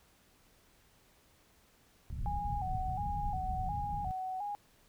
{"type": "low-pass noise", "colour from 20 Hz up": "pink", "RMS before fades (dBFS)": -38, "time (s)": [2.1, 4.11], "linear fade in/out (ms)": 0, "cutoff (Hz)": 160, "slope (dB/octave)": 24}
{"type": "tone with vibrato", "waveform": "sine", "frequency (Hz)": 784, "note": "G5", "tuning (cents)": 0, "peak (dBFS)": -35, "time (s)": [2.26, 4.55], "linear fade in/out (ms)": 0, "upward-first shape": "square", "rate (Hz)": 1.4, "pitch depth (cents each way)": 80}
{"effects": ["pink hiss -66 dBFS RMS until 4.88 s"]}